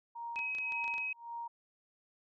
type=tone with tremolo; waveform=sine; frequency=936 Hz; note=A#5; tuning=7 cents sharp; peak=-38 dBFS; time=0.15-1.48 s; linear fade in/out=10 ms; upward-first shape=sine; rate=1.8 Hz; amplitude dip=95%
type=clicks; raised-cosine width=0.2 ms; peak=-32 dBFS; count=9; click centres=0.359 / 0.391 / 0.55 / 0.585 / 0.722 / 0.842 / 0.879 / 0.94 / 0.981 s
type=tone; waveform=sine; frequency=2542 Hz; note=D#7; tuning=36 cents sharp; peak=-34 dBFS; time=0.36-1.13 s; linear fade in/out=5 ms
effects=none